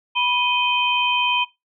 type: tone cluster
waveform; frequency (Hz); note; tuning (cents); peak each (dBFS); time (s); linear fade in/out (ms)
sine; 981 / 2499 / 3111; B5 / D#7 / G7; -12 / +7 / -14; -22; 0.15-1.45; 20
effects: noise-tail reverb RT60 0.2 s tail -19 dB re dry